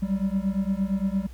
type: beating tone pair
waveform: triangle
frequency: 190 / 198.7 Hz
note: F#3 / G3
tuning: +46 / +24 cents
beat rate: 8.7 Hz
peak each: -24 dBFS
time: 0.02-1.27 s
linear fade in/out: 10 ms
effects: added 60 Hz sine -39 dBFS peak until 1.33 s + pink hiss -56 dBFS RMS until 1.33 s